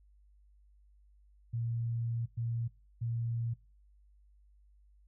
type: tone bursts at uneven times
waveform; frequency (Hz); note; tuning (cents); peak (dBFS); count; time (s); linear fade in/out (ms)
sine; 116.54; A#2; 0; -32; 3; 1.53-2.26 / 2.37-2.68 / 3.01-3.54; 10
effects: noise-tail reverb RT60 0.3 s tail -19 dB re dry + added 50 Hz sine -60 dBFS peak until 5.07 s

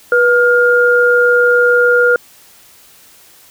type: tone pair together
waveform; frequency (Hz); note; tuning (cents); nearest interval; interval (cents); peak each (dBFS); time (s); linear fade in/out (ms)
sine; 487.1 / 1414; B4 / F6; -24 / +21; octave + tritone; 1845; -10; 0.12-2.16; 2
effects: white hiss -44 dBFS RMS until 3.5 s

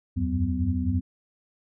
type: tone cluster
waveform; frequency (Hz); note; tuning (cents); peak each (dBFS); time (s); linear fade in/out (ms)
sine; 80.4 / 91.5 / 95.4 / 186.7 / 251.5; E2 / F#2 / G2 / F#3 / B3; -43 / -19 / -47 / +16 / +32; -28 / -29 / -31 / -32 / -28; 0.16-1.01; 20
effects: none

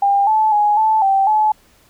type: tone with pitch steps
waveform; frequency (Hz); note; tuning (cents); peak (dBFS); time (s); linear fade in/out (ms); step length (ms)
sine; 800 / 869 / 833 / 874 / 779 / 858; G5 / A5 / G#5 / A5 / G5 / A5; +35 / -22 / +5 / -12 / -11 / -44; -11; 0.02-1.52; 5; 250
effects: pink hiss -53 dBFS RMS until 1.89 s

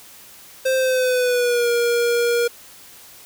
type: tone with pitch glide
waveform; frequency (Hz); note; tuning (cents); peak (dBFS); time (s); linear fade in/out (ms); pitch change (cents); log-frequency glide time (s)
square; 523.3 to 474.4; C5 to A#4; 0 to +30; -17; 0.65-2.48; 10; -170; 0.76-1.69
effects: white hiss -44 dBFS RMS until 3.25 s

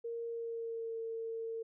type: tone with pitch glide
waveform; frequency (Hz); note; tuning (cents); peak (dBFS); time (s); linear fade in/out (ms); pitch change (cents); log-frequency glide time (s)
sine; 464.8 to 453.4; A#4 to A#4; -5 to -48; -37; 0.04-1.63; 10; -43; 0.27-0.98
effects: none

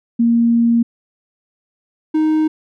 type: tone pair in turn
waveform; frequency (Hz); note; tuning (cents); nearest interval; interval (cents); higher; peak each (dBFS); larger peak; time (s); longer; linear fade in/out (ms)
sine / triangle; 233.4 / 311.6; A#3 / D#4; +2 / +3; perfect fourth; 501; second; -10; neither; 0.19-0.83 / 2.14-2.48; first; 10
effects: none

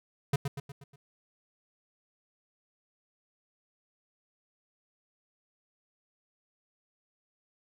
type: tone with echo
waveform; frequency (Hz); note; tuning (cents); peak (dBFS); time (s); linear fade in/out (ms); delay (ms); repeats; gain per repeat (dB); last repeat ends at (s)
square; 140; C#3; +18; -24; 0.33-0.36; 5; 120; 5; -6; 0.96
effects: none

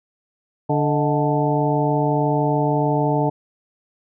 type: harmonic tone with a mistuned harmonic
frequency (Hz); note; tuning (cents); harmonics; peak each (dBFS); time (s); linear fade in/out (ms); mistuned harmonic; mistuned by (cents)
146.4; D3; -5; 1 / 2 / 3 / 4 / 5 / 6; -21 / -23 / -24 / -25 / -26 / -24; 0.69-3.3; 10; 4; +97
effects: none

